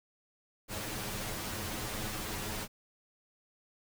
pink noise with comb filter, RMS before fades -38 dBFS, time 0.68-2.68 s, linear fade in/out 50 ms, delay 9.4 ms, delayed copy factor +0.85, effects none

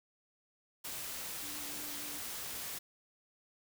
sine tone in noise, 293.7 Hz, D4, in tune, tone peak -52 dBFS, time 1.42-2.19 s, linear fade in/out 10 ms, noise white, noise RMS -42 dBFS, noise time 0.84-2.79 s, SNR -13 dB, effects none

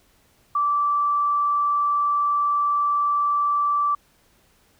sine tone, 1164 Hz, D6, 16 cents flat, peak -18 dBFS, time 0.55-3.95 s, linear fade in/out 5 ms, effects pink hiss -60 dBFS RMS until 4.79 s

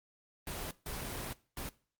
pink noise bursts at uneven times, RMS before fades -40 dBFS, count 3, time 0.47-0.71 / 0.86-1.33 / 1.57-1.69 s, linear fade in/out 2 ms, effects noise-tail reverb RT60 0.4 s tail -20 dB re dry + Opus 24 kbps

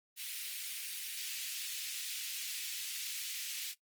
pink high-pass noise, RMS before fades -41 dBFS, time 0.16-3.75 s, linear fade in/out 50 ms, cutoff 2400 Hz, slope 24 dB/octave, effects noise-tail reverb RT60 0.1 s tail -17 dB re dry + Opus 32 kbps

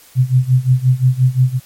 sine tone with tremolo, 128.2 Hz, C3, 35 cents flat, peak -6 dBFS, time 0.15-1.6 s, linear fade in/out 50 ms, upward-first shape sine, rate 5.7 Hz, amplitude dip 90%, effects white hiss -45 dBFS RMS until 1.65 s + MP3 64 kbps

